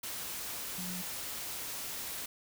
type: tone in noise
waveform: sine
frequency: 181.5 Hz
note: F#3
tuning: 33 cents flat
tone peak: -40 dBFS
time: 0.78-1.02 s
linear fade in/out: 5 ms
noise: white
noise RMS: -40 dBFS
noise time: 0.03-2.26 s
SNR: -3 dB
effects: none